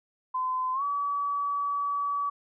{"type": "tone with pitch glide", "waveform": "sine", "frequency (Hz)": [1024, 1142.8], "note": ["C6", "D6"], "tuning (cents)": [-38, -48], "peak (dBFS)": -26, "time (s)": [0.34, 2.3], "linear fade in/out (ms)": 10, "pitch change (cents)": 190, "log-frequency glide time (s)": [0.73, 0.83], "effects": []}